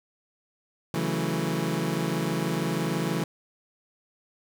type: chord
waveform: 25% pulse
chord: F# minor seventh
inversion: second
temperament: equal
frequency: 138.59 / 164.81 / 185 / 220 Hz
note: C#3 / E3 / F#3 / A3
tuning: 0 / 0 / 0 / 0 cents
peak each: -29 / -25 / -29 / -29 dBFS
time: 0.94-3.24 s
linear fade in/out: 2 ms
effects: none